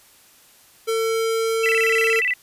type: tone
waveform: square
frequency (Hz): 450.1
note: A4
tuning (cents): +39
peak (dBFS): -20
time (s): 0.87-2.21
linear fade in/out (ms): 20
type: tone with vibrato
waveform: sine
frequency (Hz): 2296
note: D7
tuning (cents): -40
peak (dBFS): -18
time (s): 1.63-2.34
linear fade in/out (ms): 10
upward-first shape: square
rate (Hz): 17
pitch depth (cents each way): 250
effects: white hiss -52 dBFS RMS until 2.42 s + resampled to 32000 Hz